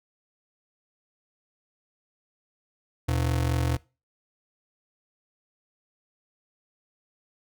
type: ring-modulated tone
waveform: square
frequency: 100 Hz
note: G2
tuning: 35 cents sharp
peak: -21 dBFS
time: 3.08-3.77 s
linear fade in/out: 10 ms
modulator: 22.2 Hz
effects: noise-tail reverb RT60 0.3 s tail -22 dB re dry